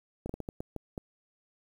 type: slowing click train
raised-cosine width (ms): 2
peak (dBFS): -23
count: 8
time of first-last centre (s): 0.26-0.978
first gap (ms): 34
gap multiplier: 1.36
effects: 9-bit